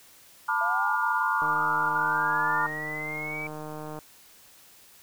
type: chord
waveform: sine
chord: B half-diminished seventh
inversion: third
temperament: just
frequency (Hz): 889 / 987.8 / 1185.3 / 1422.4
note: A5 / B5 / D6 / F6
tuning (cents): +18 / 0 / +16 / +31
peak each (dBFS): -29 / -30 / -30 / -27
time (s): 0.48-2.67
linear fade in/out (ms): 10
type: linear sweep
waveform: sine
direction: up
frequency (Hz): 669 to 2313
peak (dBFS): -32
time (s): 0.61-3.47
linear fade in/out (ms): 2
type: click train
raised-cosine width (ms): 1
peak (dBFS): -25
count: 394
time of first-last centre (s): 1.42-3.989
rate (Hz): 153
effects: white hiss -54 dBFS RMS until 5.02 s